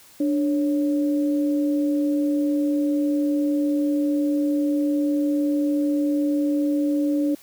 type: tone pair together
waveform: sine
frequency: 293.7 / 554.1 Hz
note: D4 / C#5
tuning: 0 / -1 cents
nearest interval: major seventh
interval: 1099 cents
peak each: -19 / -29 dBFS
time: 0.2-7.35 s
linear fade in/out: 5 ms
effects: white hiss -50 dBFS RMS until 7.42 s